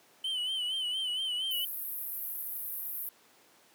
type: tone with vibrato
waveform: triangle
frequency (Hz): 3036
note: F#7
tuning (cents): +44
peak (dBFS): -29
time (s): 0.24-1.65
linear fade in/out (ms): 5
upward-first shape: sine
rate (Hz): 4.3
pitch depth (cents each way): 69
type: band-pass noise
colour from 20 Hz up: pink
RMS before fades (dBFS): -38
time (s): 1.51-3.09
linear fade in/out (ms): 2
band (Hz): 12000 to 16000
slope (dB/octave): 48
effects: pink hiss -61 dBFS RMS until 3.74 s + high-pass 300 Hz 12 dB/octave